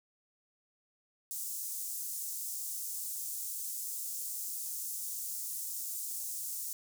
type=high-pass noise; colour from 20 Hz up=pink; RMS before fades=-39 dBFS; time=1.31-6.73 s; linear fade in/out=0 ms; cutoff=7000 Hz; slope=24 dB/octave; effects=none